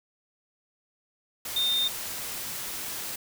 sine tone in noise, 3640 Hz, A#7, 42 cents flat, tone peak -23 dBFS, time 1.56-1.88 s, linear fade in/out 5 ms, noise white, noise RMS -35 dBFS, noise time 1.45-3.16 s, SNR +9 dB, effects none

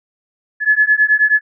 sine beating tone pair, 1707 / 1716.4 Hz, G#6 / A6, +47 / -43 cents, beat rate 9.4 Hz, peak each -13 dBFS, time 0.6-1.41 s, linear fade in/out 50 ms, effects none

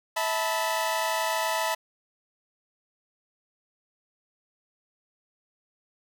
sawtooth chord, E suspended fourth, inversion none, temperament equal with one note detuned, 647.9 / 880 / 987.8 Hz, E5 / A5 / B5, -30 / 0 / 0 cents, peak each -26 dBFS, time 0.16-1.75 s, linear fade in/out 10 ms, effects none

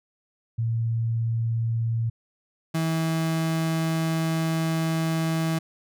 sine / 35% pulse tone pair in turn, 114.6 / 162.07 Hz, A#2 / E3, -29 / -29 cents, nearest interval tritone, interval 600 cents, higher second, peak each -22 / -21 dBFS, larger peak second, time 0.58-2.1 / 2.74-5.59 s, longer second, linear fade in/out 10 ms, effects none

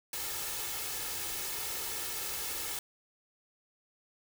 white noise with comb filter, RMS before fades -37 dBFS, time 0.13-2.79 s, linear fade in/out 2 ms, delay 2.3 ms, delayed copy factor +0.6, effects none

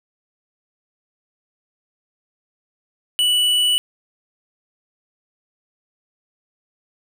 sine tone with tanh clipping, 2957 Hz, F#7, 2 cents flat, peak -16 dBFS, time 3.19-3.78 s, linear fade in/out 0 ms, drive 12 dB, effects none

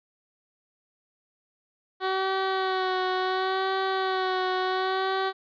15% pulse tone with vibrato, 376.6 Hz, F#4, 31 cents sharp, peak -18 dBFS, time 2-5.33 s, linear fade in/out 50 ms, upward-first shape sine, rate 0.7 Hz, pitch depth 28 cents each way, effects resampled to 11025 Hz

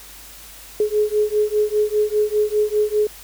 sine beating tone pair, 420 / 425 Hz, G#4 / G#4, +19 / +40 cents, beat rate 5 Hz, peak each -19 dBFS, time 0.8-3.07 s, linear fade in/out 2 ms, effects added 50 Hz sine -47 dBFS peak until 3.23 s + white hiss -41 dBFS RMS until 3.23 s

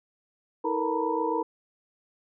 sine tone cluster, 321.2 / 448.6 / 476.5 / 908 / 974 Hz, E4 / A4 / A#4 / A#5 / B5, -45 / +34 / +38 / -46 / -24 cents, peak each -31 dBFS, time 0.64-1.43 s, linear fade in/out 10 ms, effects none

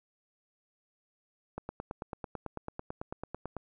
click train, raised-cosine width 1 ms, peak -23 dBFS, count 19, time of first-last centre 1.58-3.567 s, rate 9.06 Hz, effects none

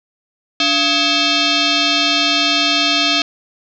sine tone with frequency modulation, 290.4 Hz, D4, 19 cents flat, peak -12 dBFS, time 0.6-3.22 s, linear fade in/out 2 ms, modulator 975 Hz, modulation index 4.6, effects none

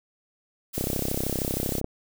blue noise, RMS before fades -33 dBFS, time 0.73-1.81 s, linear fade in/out 20 ms
click train, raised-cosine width 2 ms, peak -14 dBFS, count 36, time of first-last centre 0.78-1.844 s, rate 32.9 Hz
effects none

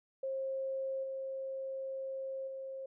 sine tone with level steps, 534 Hz, C5, 35 cents sharp, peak -34 / -37 / -40 dBFS, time 0.23-2.86 s, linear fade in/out 5 ms, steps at 1.03 / 2.47 s, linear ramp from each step 10 ms, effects none

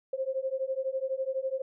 sine beating tone pair, 523.3 / 535.3 Hz, C5 / C5, 0 / +39 cents, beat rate 12 Hz, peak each -32 / -32 dBFS, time 0.13-1.62 s, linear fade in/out 5 ms, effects none

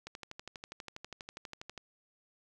click train, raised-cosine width 0.2 ms, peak -26 dBFS, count 22, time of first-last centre 0.07-1.777 s, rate 12.3 Hz, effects none

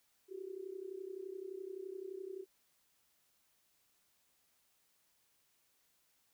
sine tone with amplitude modulation, 380.4 Hz, F#4, 48 cents sharp, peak -39 dBFS, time 0.28-2.46 s, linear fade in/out 50 ms, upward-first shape sine, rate 31.7 Hz, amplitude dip 85%, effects white hiss -75 dBFS RMS until 6.33 s

